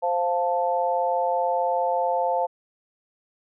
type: chord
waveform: sine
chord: F major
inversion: second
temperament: equal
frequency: 523.3 / 698.5 / 880 Hz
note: C5 / F5 / A5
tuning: 0 / 0 / 0 cents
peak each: -25 dBFS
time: 0.02-2.47 s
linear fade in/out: 20 ms
effects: none